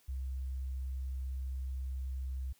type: tone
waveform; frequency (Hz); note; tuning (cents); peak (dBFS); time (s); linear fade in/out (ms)
sine; 65.41; C2; 0; -35; 0.08-2.53; 10
effects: white hiss -68 dBFS RMS until 2.59 s